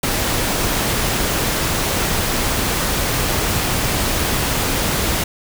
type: noise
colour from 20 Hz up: pink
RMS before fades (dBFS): -19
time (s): 0.03-5.24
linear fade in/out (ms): 5
effects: none